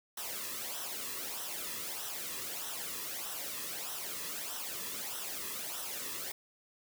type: noise with flanger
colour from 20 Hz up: white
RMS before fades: -40 dBFS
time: 0.17-6.32 s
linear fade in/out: 5 ms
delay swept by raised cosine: 0.43 to 1.36 ms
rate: 1.6 Hz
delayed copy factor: -0.65
effects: none